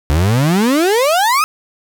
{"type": "exponential sweep", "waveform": "35% pulse", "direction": "up", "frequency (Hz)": [69.9, 1300], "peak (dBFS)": -9, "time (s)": [0.1, 1.44], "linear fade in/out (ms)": 0, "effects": []}